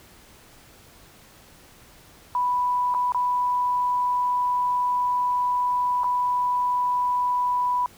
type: tone with dropouts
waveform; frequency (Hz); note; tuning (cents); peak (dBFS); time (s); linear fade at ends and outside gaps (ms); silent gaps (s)
sine; 987.8; B5; 0; -20; 2.35-7.86; 1; 2.941-2.947 / 3.121-3.146 / 6.035-6.042
effects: pink hiss -51 dBFS RMS until 7.97 s